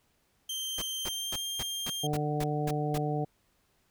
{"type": "tone with pitch glide", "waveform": "sawtooth", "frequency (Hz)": [3141, 3196], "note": ["G7", "G7"], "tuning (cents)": [3, 33], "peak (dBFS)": -30, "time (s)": [0.49, 2.07], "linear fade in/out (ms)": 5, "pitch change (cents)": 30, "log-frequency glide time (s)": [1.02, 1.42]}
{"type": "noise bursts", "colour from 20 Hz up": "pink", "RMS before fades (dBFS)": -37, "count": 9, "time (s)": [0.78, 2.98], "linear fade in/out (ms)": 5, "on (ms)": 40, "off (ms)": 230}
{"type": "harmonic tone", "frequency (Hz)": 149.2, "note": "D3", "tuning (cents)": 28, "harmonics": [1, 2, 3, 4, 5], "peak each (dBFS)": [-31, -36, -35, -40, -35], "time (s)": [2.03, 3.25], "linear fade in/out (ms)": 10}
{"effects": ["pink hiss -71 dBFS RMS until 3.9 s"]}